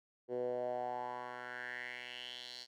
10% pulse tone with band-pass filter sweep, 123.47 Hz, B2, in tune, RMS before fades -42 dBFS, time 0.28-2.67 s, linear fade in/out 50 ms, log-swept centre 420 to 4600 Hz, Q 4.5, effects none

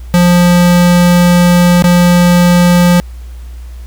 square tone with dropouts, 176.1 Hz, F3, 15 cents sharp, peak -5 dBFS, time 0.14-3 s, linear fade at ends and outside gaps 0 ms, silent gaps 1.823-1.841 s, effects added 60 Hz sine -24 dBFS peak until 3.86 s + pink hiss -44 dBFS RMS until 3.86 s

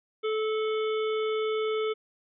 harmonic tone with a mistuned harmonic, 434.5 Hz, A4, 22 cents flat, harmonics 1 / 3 / 5 / 7 / 8, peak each -26 / -36 / -40 / -43 / -44 dBFS, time 0.23-1.94 s, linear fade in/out 20 ms, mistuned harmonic 5, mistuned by +23 cents, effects none

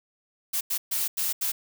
blue noise bursts at uneven times, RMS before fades -27 dBFS, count 5, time 0.53-0.61 / 0.7-0.78 / 0.91-1.08 / 1.17-1.33 / 1.41-1.52 s, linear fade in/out 10 ms, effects none

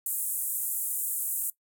white band-pass noise, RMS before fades -31 dBFS, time 0.06-1.5 s, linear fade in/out 2 ms, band 7900 to 16000 Hz, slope 48 dB/octave, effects noise-tail reverb RT60 0.1 s tail -19 dB re dry

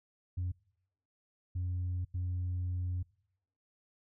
sine tone bursts at uneven times, 90 Hz, F#2, 47 cents flat, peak -30 dBFS, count 3, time 0.37-0.52 / 1.55-2.05 / 2.14-3.03 s, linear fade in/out 10 ms, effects noise-tail reverb RT60 0.8 s tail -25 dB re dry + tanh soft clip ceiling -30 dBFS

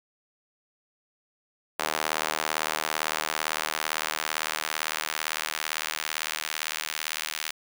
sawtooth tone with high-pass filter sweep, 77.78 Hz, D#2, in tune, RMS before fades -31 dBFS, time 1.79-7.51 s, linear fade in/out 5 ms, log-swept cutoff 780 to 2200 Hz, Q 0.8, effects none

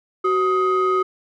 triangle ring-modulated tone, 439.9 Hz, A4, in tune, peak -11 dBFS, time 0.24-1.03 s, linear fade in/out 10 ms, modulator 815 Hz, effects none

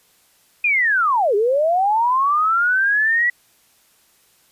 sine linear two-way sweep, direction down then up, 2487 to 392 to 1957 Hz, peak -14 dBFS, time 0.64-3.3 s, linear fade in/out 5 ms, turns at 1.35 s, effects white hiss -57 dBFS RMS until 4.51 s + resampled to 32000 Hz

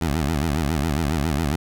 15% pulse tone with vibrato, 76.2 Hz, D#2, 36 cents flat, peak -14 dBFS, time 0.01-1.56 s, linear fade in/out 5 ms, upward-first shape sine, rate 7.3 Hz, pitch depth 190 cents each way, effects none

